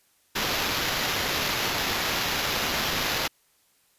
white noise with sample-and-hold, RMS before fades -27 dBFS, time 0.35-3.28 s, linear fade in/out 10 ms, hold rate 8820 Hz, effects white hiss -65 dBFS RMS until 3.98 s + resampled to 32000 Hz

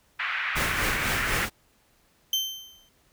pink band-pass noise, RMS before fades -29 dBFS, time 0.19-1.46 s, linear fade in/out 10 ms, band 1400 to 2400 Hz, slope 24 dB/octave
pink noise with tremolo, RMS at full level -27 dBFS, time 0.55-1.5 s, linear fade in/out 20 ms, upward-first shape triangle, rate 4 Hz, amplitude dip 60%
35% pulse tone with exponential decay, 3105 Hz, G7, 17 cents flat, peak -19 dBFS, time 2.33-2.89 s, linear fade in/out 2 ms, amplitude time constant 120 ms
effects pink hiss -64 dBFS RMS until 3.12 s

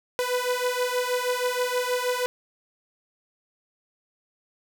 sawtooth beating tone pair, 493.9 / 500.2 Hz, B4 / B4, 0 / +22 cents, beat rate 6.3 Hz, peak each -23 dBFS, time 0.19-2.26 s, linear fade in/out 0 ms, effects none

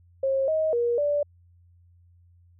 sine tone with pitch steps, 538 / 630 / 475.1 / 583 Hz, C5 / D#5 / A#4 / D5, +48 / +21 / +33 / -13 cents, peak -21 dBFS, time 0.23-1.23 s, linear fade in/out 5 ms, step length 250 ms, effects added 87 Hz sine -54 dBFS peak until 2.59 s

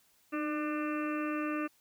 harmonic tone with a mistuned harmonic, 298.6 Hz, D4, 29 cents sharp, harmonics 1 / 2 / 4 / 5 / 6 / 7 / 8 / 9, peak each -33 / -41 / -39 / -45 / -46 / -53 / -49 / -45 dBFS, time 0.32-1.68 s, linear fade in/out 20 ms, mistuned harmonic 1, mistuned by +35 cents, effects white hiss -68 dBFS RMS until 1.8 s

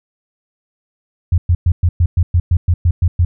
sine tone bursts, 86.8 Hz, F2, 10 cents flat, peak -8 dBFS, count 12, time 1.32-3.25 s, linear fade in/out 5 ms, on 60 ms, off 110 ms, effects none

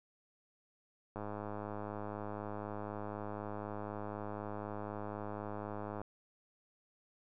click train, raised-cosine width 1 ms, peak -28 dBFS, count 506, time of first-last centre 1.16-6.016 s, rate 104 Hz, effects none

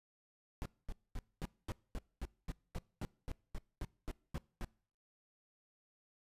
brown noise bursts, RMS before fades -40 dBFS, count 16, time 0.62-4.646 s, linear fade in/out 0 ms, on 36 ms, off 230 ms, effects noise-tail reverb RT60 0.5 s tail -24 dB re dry + resampled to 32000 Hz

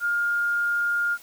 sine tone, 1413 Hz, F6, 20 cents sharp, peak -21 dBFS, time 0-1.18 s, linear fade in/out 50 ms, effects white hiss -49 dBFS RMS until 1.22 s

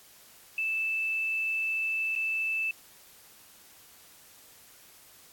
sine tone with dropouts, 2637 Hz, E7, in tune, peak -27 dBFS, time 0.58-2.71 s, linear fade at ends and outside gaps 2 ms, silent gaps 2.153-2.16 s, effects white hiss -55 dBFS RMS until 5.32 s + AAC 64 kbps

